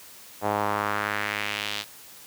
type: tone with band-pass filter sweep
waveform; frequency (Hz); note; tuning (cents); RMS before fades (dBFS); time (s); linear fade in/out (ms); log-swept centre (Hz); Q
sawtooth; 103.83; G#2; 0; -28; 0.41-1.85; 50; 740 to 3800; 1.9
effects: white hiss -47 dBFS RMS until 2.26 s + high-pass 60 Hz 12 dB/octave